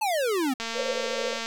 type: exponential sweep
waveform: square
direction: down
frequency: 899 to 246.9 Hz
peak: -24 dBFS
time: 0.01-0.54 s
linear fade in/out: 10 ms
type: click train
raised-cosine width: 0.2 ms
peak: -15 dBFS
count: 197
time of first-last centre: 0.6-1.46 s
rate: 228 Hz
type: band-pass noise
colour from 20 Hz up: white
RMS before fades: -31 dBFS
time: 0.73-1.4 s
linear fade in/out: 50 ms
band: 470 to 550 Hz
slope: 96 dB/octave
effects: none